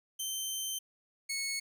15% pulse tone pair in turn, 3105 / 2199 Hz, G7 / C#7, -17 / -14 cents, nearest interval tritone, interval 597 cents, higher first, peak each -27 dBFS, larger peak neither, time 0.19-0.79 / 1.29-1.6 s, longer first, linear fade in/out 10 ms, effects none

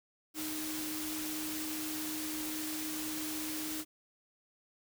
sine tone in noise, 310 Hz, D#4, 6 cents flat, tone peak -39 dBFS, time 0.34-3.85 s, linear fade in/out 50 ms, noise white, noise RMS -40 dBFS, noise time 0.34-3.85 s, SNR -2 dB, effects none

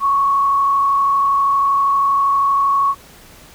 sine tone with frequency modulation, 1108.7 Hz, C#6, in tune, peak -12 dBFS, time 0-2.95 s, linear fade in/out 50 ms, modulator 32.6 Hz, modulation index 0.51, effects pink hiss -43 dBFS RMS until 3.54 s

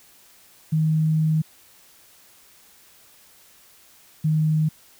sine tone pair in turn, 157.1 / 155.65 Hz, D#3 / D#3, +17 / +1 cents, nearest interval unison, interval 16 cents, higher first, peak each -17 / -17 dBFS, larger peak neither, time 0.72-1.42 / 4.24-4.69 s, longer first, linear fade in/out 10 ms, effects white hiss -53 dBFS RMS until 4.99 s

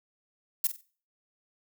violet noise with echo, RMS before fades -25 dBFS, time 0.64-0.67 s, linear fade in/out 2 ms, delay 47 ms, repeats 3, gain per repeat -11 dB, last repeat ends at 0.811 s, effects noise-tail reverb RT60 0.4 s tail -19 dB re dry

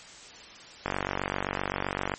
click train, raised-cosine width 0.5 ms, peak -12 dBFS, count 62, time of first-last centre 0.86-2.139 s, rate 47.7 Hz, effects white hiss -47 dBFS RMS until 2.18 s + MP3 32 kbps

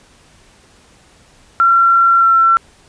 sine tone with pitch glide, 1364 to 1349.1 Hz, F6 to E6, -41 to +40 cents, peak -7 dBFS, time 1.6-2.57 s, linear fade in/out 0 ms, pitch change -19 cents, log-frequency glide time 2.2-2.25 s, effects pink hiss -48 dBFS RMS until 2.88 s + resampled to 22050 Hz

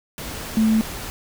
sine tone in noise, 220 Hz, A3, in tune, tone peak -14 dBFS, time 0.57-0.81 s, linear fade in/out 0 ms, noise pink, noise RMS -32 dBFS, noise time 0.18-1.1 s, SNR +15 dB, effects none

